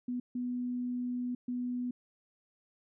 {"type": "tone bursts at uneven times", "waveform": "sine", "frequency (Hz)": 246.8, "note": "B3", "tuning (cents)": -1, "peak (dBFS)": -32, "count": 3, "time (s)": [[0.08, 0.2], [0.35, 1.35], [1.48, 1.91]], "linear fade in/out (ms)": 5, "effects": []}